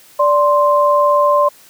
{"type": "tone pair together", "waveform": "sine", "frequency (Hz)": [584.6, 1046.5], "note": ["D5", "C6"], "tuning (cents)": [-8, 0], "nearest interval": "minor seventh", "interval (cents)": 1008, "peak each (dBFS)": -12, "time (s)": [0.19, 1.49], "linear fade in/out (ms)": 10, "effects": ["white hiss -45 dBFS RMS until 1.69 s", "high-pass 100 Hz 12 dB/octave"]}